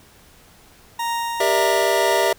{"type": "tone with tremolo", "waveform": "40% pulse", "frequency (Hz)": 932.3, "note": "A#5", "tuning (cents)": 0, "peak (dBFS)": -20, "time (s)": [0.99, 2.33], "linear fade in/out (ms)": 5, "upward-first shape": "triangle", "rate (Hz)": 2, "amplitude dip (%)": 35}
{"type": "chord", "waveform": "square", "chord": "E half-diminished seventh", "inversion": "first", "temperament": "just", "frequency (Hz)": [395.6, 474.7, 593.3, 659.3], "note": ["G4", "Bb4", "D5", "E5"], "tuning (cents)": [16, 31, 18, 0], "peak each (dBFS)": [-23, -26, -24, -22], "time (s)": [1.4, 2.33], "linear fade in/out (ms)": 5}
{"effects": ["pink hiss -50 dBFS RMS until 2.38 s"]}